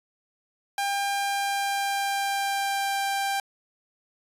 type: tone with pitch glide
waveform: sawtooth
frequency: 799 to 790.3 Hz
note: G5 to G5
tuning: +33 to +14 cents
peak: -21 dBFS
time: 0.78-3.4 s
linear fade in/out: 2 ms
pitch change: -19 cents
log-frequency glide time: 1.1-3.02 s
effects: resampled to 32000 Hz